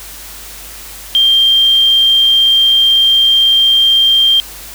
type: tone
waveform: sine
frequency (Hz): 3179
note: G7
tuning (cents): +24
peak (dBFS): -6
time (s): 1.15-4.4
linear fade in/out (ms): 0
effects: added 50 Hz sine -37 dBFS peak until 4.74 s + white hiss -31 dBFS RMS until 4.74 s